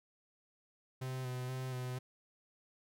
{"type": "tone with vibrato", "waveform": "45% pulse", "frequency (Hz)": 128, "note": "C3", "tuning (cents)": -38, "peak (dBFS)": -38, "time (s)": [1.01, 1.99], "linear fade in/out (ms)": 10, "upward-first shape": "square", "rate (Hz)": 2.1, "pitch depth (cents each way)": 22, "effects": []}